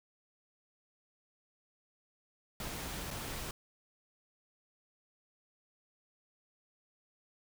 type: noise with dropouts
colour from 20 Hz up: pink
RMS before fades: -41 dBFS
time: 2.6-3.51 s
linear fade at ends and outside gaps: 2 ms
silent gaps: 3.106-3.11 s
effects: none